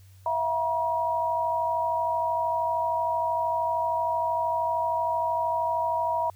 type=tone cluster; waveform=sine; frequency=656 / 709 / 956 Hz; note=E5 / F5 / A#5; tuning=-9 / +26 / +43 cents; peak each=-29 / -34 / -25 dBFS; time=0.26-6.3 s; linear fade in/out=2 ms; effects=added 95 Hz sine -49 dBFS peak until 6.35 s + white hiss -62 dBFS RMS until 6.35 s